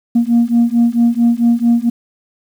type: beating tone pair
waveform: sine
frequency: 233.1 / 237.6 Hz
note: A#3 / A#3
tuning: 0 / +33 cents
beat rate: 4.5 Hz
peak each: -11 dBFS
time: 0.15-1.9 s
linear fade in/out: 10 ms
effects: tanh soft clip ceiling -5 dBFS + 7-bit